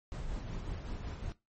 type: noise with tremolo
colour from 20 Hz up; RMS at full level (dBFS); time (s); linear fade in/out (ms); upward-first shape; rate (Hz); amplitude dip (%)
brown; -38; 0.12-1.32; 0; sine; 5.4; 35
effects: noise-tail reverb RT60 0.2 s tail -17 dB re dry + MP3 32 kbps